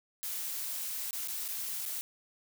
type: noise with dropouts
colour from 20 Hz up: blue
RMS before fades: -37 dBFS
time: 0.23-2.01 s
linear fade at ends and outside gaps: 0 ms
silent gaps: 1.108-1.13 / 1.275-1.283 / 1.48-1.487 / 1.854-1.86 s
effects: none